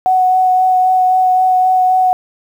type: tone with vibrato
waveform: sine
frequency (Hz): 742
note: F#5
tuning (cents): +5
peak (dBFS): -8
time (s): 0.06-2.13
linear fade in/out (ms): 0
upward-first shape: sine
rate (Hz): 3.8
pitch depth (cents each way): 11
effects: 7-bit